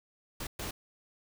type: noise bursts at uneven times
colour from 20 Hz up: pink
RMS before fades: -38 dBFS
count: 2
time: 0.4-0.47 / 0.59-0.71 s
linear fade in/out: 5 ms
effects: none